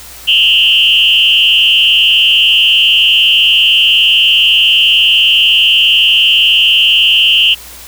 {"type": "tone with frequency modulation", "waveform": "sine", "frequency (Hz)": 2948, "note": "F#7", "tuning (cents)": -7, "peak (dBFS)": -5, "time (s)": [0.27, 7.55], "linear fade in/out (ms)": 20, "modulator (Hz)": 154, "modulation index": 1.5, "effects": ["added 60 Hz sine -39 dBFS peak until 7.87 s", "white hiss -32 dBFS RMS until 7.87 s"]}